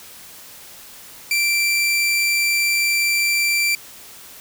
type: tone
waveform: sawtooth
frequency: 2349 Hz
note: D7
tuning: in tune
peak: -13 dBFS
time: 1.31-3.75 s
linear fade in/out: 2 ms
effects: white hiss -41 dBFS RMS until 4.4 s